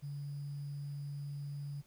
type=tone with sample-and-hold; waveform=sine; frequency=142.9 Hz; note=D3; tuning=47 cents flat; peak=-39 dBFS; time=0.02-1.82 s; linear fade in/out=20 ms; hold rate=4900 Hz; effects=pink hiss -68 dBFS RMS until 1.86 s